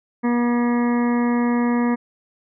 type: harmonic tone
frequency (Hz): 240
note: B3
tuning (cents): -49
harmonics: 1 / 2 / 3 / 4 / 5 / 7 / 8 / 9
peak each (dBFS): -17 / -27 / -33 / -29 / -33 / -36 / -36 / -38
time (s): 0.23-1.96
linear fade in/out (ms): 20
effects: none